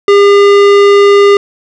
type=tone with tanh clipping; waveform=sine; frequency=403.4 Hz; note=G4; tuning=50 cents sharp; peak=-4 dBFS; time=0.08-1.37 s; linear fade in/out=2 ms; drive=18 dB; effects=none